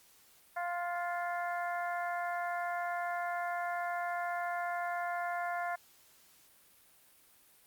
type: harmonic tone with a mistuned harmonic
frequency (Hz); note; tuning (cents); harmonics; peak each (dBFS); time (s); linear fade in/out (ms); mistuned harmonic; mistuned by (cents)
349.2; F4; 0; 2 / 3 / 4 / 5 / 6; -35 / -42 / -41 / -43 / -48; 0.56-5.76; 10; 4; +15
effects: white hiss -63 dBFS RMS until 7.66 s + Opus 48 kbps